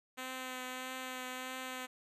5% pulse tone with vibrato, 256.5 Hz, C4, 34 cents flat, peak -29 dBFS, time 0.17-1.87 s, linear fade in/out 20 ms, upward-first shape triangle, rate 1.6 Hz, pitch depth 18 cents each way, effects resampled to 32000 Hz

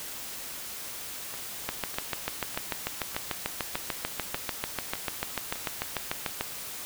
two click trains, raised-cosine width 0.3 ms, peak -12 / -23 dBFS, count 33 / 8, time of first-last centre 1.69-6.41 / 1.34-5.557 s, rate 6.78 / 1.66 Hz, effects white hiss -39 dBFS RMS until 6.85 s

